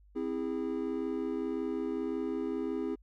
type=chord; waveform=triangle; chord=C augmented; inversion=none; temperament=just; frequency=261.6 / 327 / 408.8 Hz; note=C4 / E4 / G#4; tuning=0 / -14 / -27 cents; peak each=-34 dBFS; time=0.15-2.96 s; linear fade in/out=20 ms; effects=added 50 Hz sine -57 dBFS peak until 3.02 s